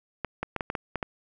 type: clicks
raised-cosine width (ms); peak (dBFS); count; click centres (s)
0.5; -14; 8; 0.247 / 0.43 / 0.563 / 0.608 / 0.701 / 0.752 / 0.957 / 1.028
effects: none